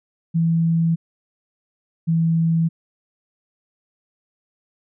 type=tone pair in turn; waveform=sine; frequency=165.3 / 164.36 Hz; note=E3 / E3; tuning=+5 / -5 cents; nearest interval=unison; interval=10 cents; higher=first; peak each=-15 dBFS; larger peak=neither; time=0.34-0.96 / 2.07-2.69 s; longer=neither; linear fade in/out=20 ms; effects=none